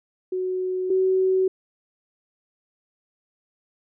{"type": "tone pair in turn", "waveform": "sine", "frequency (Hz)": [370, 376.3], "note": ["F#4", "F#4"], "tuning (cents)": [0, 29], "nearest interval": "unison", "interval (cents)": 29, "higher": "second", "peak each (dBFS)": [-23, -17], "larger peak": "second", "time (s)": [[0.32, 0.9], [0.9, 1.48]], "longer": "neither", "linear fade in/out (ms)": 5, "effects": []}